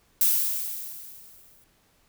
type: noise with exponential decay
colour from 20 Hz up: violet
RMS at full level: -19 dBFS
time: 0.21-1.64 s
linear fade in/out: 1 ms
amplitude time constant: 310 ms
effects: pink hiss -64 dBFS RMS until 2.08 s